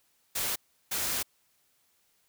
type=noise bursts at uneven times; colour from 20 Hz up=white; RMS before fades=-31 dBFS; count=2; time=0.35-0.56 / 0.91-1.23 s; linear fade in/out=10 ms; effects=white hiss -70 dBFS RMS until 2.28 s